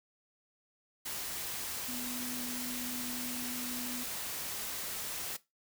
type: tone in noise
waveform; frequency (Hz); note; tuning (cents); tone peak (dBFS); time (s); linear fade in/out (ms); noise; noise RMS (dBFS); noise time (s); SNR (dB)
sine; 246.9; B3; 0; -41; 1.88-4.04; 10; white; -39; 1.05-5.37; -5
effects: noise-tail reverb RT60 0.2 s tail -17 dB re dry